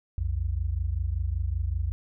sine tone pair together, 60.9 / 86.13 Hz, B1 / F2, -24 / -23 cents, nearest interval tritone, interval 601 cents, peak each -28 / -28 dBFS, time 0.18-1.92 s, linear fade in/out 0 ms, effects none

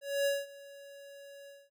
square tone with ADSR envelope, 561 Hz, C#5, 21 cents sharp, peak -27 dBFS, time 0.01-1.7 s, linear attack 250 ms, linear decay 200 ms, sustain -22 dB, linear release 220 ms, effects none

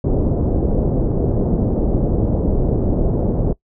pink low-pass noise, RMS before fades -17 dBFS, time 0.04-3.53 s, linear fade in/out 5 ms, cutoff 540 Hz, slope 24 dB/octave, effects noise-tail reverb RT60 0.1 s tail -21 dB re dry

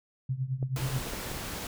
sine tone with tremolo, 130.81 Hz, C3, in tune, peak -25 dBFS, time 0.29-0.99 s, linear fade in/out 5 ms, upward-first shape triangle, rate 9.4 Hz, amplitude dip 90%
clicks, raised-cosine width 2 ms, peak -25 dBFS, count 5, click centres 0.628 / 0.964 / 1.07 / 1.135 / 1.315 s
pink noise, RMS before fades -37 dBFS, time 0.76-1.67 s, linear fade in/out 2 ms
effects none

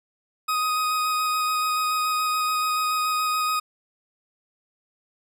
40% pulse tone with vibrato, 1251 Hz, D#6, 9 cents sharp, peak -21 dBFS, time 0.48-3.6 s, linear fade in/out 10 ms, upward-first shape square, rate 7 Hz, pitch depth 9 cents each way, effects none

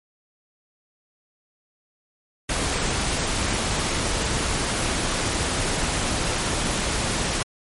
pink noise, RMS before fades -24 dBFS, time 2.49-7.43 s, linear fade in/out 5 ms, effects MP3 48 kbps

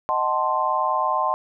sine chord, D# diminished seventh, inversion none, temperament equal with one note detuned, 622.3 / 751.2 / 880 / 1046.5 Hz, D#5 / F#5 / A5 / C6, 0 / +26 / 0 / 0 cents, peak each -27 / -27 / -25 / -22 dBFS, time 0.09-1.34 s, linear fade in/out 0 ms, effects none

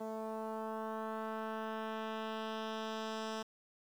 10% pulse tone with low-pass filter sweep, 220 Hz, A3, in tune, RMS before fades -41 dBFS, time 0-3.43 s, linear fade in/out 10 ms, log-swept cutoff 710 to 6300 Hz, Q 1.1, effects 10-bit

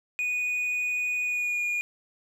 triangle tone with pitch glide, 2472 to 2434 Hz, D#7 to D#7, -12 to -39 cents, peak -24 dBFS, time 0.19-1.81 s, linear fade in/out 0 ms, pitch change -27 cents, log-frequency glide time 1.23-1.63 s, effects none

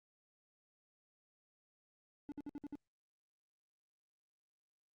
triangle tone bursts, 290 Hz, D4, 22 cents flat, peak -40 dBFS, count 6, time 2.29-2.754 s, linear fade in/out 0 ms, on 29 ms, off 58 ms, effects Opus 48 kbps

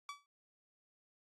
sawtooth tone with exponential decay, 1147 Hz, D6, 41 cents flat, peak -36 dBFS, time 0.09-0.26 s, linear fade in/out 1 ms, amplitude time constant 35 ms, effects low-pass 7000 Hz 12 dB/octave + AAC 48 kbps

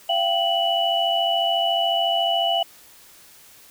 sine tone cluster, 682 / 776 / 2956 Hz, F5 / G5 / F#7, -41 / -18 / -2 cents, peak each -22 / -25 / -22 dBFS, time 0.09-2.63 s, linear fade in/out 5 ms, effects white hiss -49 dBFS RMS until 3.7 s

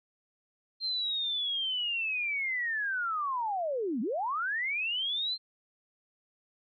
sine linear two-way sweep, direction down then up, 4186 to 201.1 to 4186 Hz, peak -29 dBFS, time 0.8-5.38 s, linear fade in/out 50 ms, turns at 4.01 s, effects none

